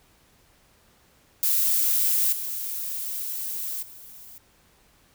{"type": "noise with level steps", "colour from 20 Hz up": "violet", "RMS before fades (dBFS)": [-22, -31, -45], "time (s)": [1.43, 4.38], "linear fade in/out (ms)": 0, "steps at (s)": [2.32, 3.82], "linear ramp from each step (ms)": 10, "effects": ["pink hiss -60 dBFS RMS until 5.14 s"]}